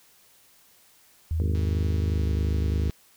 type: tone with pitch glide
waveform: sine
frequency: 80.6 to 74.34 Hz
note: E2 to D2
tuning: -38 to +22 cents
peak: -23 dBFS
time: 1.31-2.9 s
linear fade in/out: 0 ms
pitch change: -140 cents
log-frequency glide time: 2.09-2.24 s
type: harmonic tone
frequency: 51.5 Hz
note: G#1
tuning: 14 cents flat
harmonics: 2 / 3 / 4 / 5 / 6 / 7 / 8 / 9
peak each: -30 / -34 / -36 / -38 / -40 / -41 / -42 / -43 dBFS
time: 1.4-2.9 s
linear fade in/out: 0 ms
type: click train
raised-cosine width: 0.2 ms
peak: -30 dBFS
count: 221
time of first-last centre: 1.55-2.908 s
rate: 162 Hz
effects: white hiss -58 dBFS RMS until 3.16 s